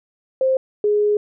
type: tone pair in turn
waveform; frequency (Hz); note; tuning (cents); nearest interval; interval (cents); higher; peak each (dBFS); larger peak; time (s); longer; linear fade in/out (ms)
sine; 525 / 416.7; C5 / G#4; +6 / +6; major third; 400; first; -14; neither; 0.41-0.57 / 0.84-1.17; second; 2
effects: none